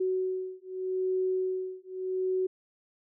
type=beating tone pair; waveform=sine; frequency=372.6 / 373.42 Hz; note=F#4 / F#4; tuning=+12 / +16 cents; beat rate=0.82 Hz; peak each=-31 dBFS; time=0-2.47 s; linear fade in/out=10 ms; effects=none